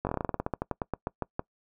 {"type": "slowing click train", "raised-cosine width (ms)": 1, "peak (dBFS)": -15, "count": 20, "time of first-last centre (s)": [0.05, 1.394], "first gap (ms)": 19, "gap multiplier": 1.13, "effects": ["noise-tail reverb RT60 0.1 s tail -24 dB re dry"]}